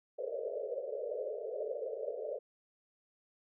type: band-pass noise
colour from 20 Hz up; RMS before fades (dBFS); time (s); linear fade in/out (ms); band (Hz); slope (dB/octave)
pink; -39; 0.18-2.39; 10; 420 to 620; 96
effects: none